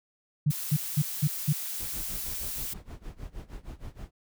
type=tone bursts; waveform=sine; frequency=149.1 Hz; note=D3; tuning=27 cents sharp; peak=-20 dBFS; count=5; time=0.46-1.53 s; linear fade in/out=10 ms; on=54 ms; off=200 ms
type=noise; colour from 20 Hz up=blue; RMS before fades=-35 dBFS; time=0.5-2.74 s; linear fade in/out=10 ms
type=noise with tremolo; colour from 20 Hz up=brown; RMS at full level=-39 dBFS; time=1.79-4.11 s; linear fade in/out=20 ms; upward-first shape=sine; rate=6.4 Hz; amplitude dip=90%
effects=none